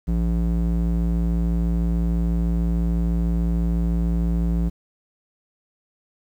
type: tone with band-pass filter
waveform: square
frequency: 56.9 Hz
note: A#1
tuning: 41 cents flat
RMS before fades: -21 dBFS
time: 0.07-4.7 s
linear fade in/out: 20 ms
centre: 130 Hz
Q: 1.5
effects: 9-bit